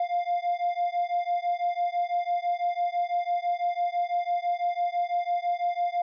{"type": "beating tone pair", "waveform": "triangle", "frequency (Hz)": [698.5, 704.5], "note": ["F5", "F5"], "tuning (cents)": [0, 15], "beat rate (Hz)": 6, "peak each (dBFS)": -25, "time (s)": [0, 6.02], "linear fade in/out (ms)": 5, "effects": ["tanh soft clip ceiling -18 dBFS", "resampled to 11025 Hz"]}